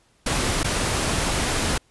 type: noise with dropouts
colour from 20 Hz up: pink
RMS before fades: -23 dBFS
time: 0.26-1.78 s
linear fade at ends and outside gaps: 5 ms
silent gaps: 0.633-0.643 s
effects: pink hiss -61 dBFS RMS until 1.9 s + resampled to 24000 Hz